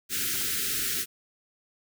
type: band-stop noise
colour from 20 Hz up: white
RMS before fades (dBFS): -29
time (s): 0.09-1.06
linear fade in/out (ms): 50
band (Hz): 460 to 1300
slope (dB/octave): 96
type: clicks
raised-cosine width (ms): 0.5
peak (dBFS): -29 / -28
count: 2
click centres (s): 0.356 / 0.414
effects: none